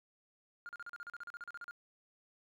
triangle tone bursts, 1412 Hz, F6, 19 cents sharp, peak -40 dBFS, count 16, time 0.66-1.71 s, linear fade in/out 0 ms, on 30 ms, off 38 ms, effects tanh soft clip ceiling -38 dBFS

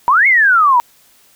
sine exponential two-way sweep, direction up then down, 932.3 to 2217 to 932.3 Hz, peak -7 dBFS, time 0.08-0.8 s, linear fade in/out 0 ms, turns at 0.27 s, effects white hiss -50 dBFS RMS until 1.35 s

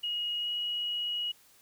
sine tone with pitch glide, 2886 to 2904 Hz, F#7 to F#7, -44 to -33 cents, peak -30 dBFS, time 0.03-1.32 s, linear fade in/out 10 ms, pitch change +11 cents, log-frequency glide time 0.4-0.48 s, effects white hiss -61 dBFS RMS until 1.61 s

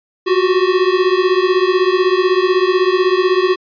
square beating tone pair, 361.8 / 377.8 Hz, F#4 / F#4, -39 / +36 cents, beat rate 16 Hz, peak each -15 / -15 dBFS, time 0.26-3.56 s, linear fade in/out 20 ms, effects resampled to 11025 Hz

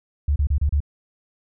sine tone bursts, 72.2 Hz, D2, 29 cents flat, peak -16 dBFS, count 5, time 0.28-0.804 s, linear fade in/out 5 ms, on 80 ms, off 31 ms, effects none

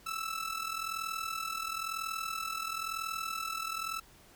sawtooth tone with amplitude modulation, 1318.5 Hz, E6, in tune, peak -28 dBFS, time 0.06-4 s, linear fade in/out 10 ms, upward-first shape sine, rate 41 Hz, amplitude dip 70%, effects pink hiss -59 dBFS RMS until 4.35 s

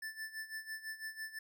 square tone with tremolo, 1760 Hz, A6, in tune, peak -40 dBFS, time 0.02-1.39 s, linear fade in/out 5 ms, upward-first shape sine, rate 6 Hz, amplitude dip 80%, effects none

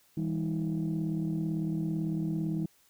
sine tone cluster, 162.7 / 200.6 / 319.2 Hz, E3 / G3 / D#4, -22 / +40 / +44 cents, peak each -30 / -34 / -33 dBFS, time 0.17-2.66 s, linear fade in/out 5 ms, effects tanh soft clip ceiling -23 dBFS + white hiss -65 dBFS RMS until 2.89 s

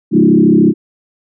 sine tone with frequency modulation, 263.4 Hz, C4, 12 cents sharp, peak -5 dBFS, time 0.11-0.74 s, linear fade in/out 50 ms, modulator 33.7 Hz, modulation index 2.7, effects none

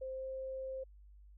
sine tone with pitch glide, 523.3 to 526.9 Hz, C5 to C5, 0 to +12 cents, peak -39 dBFS, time 0.01-0.84 s, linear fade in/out 10 ms, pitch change +12 cents, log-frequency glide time 0.12-0.26 s, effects added 50 Hz sine -55 dBFS peak until 1.37 s

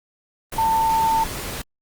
sine tone in noise, 895 Hz, A5, 29 cents sharp, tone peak -16 dBFS, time 0.58-1.24 s, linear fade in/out 5 ms, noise pink, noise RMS -30 dBFS, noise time 0.52-1.62 s, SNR +11 dB, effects Opus 24 kbps

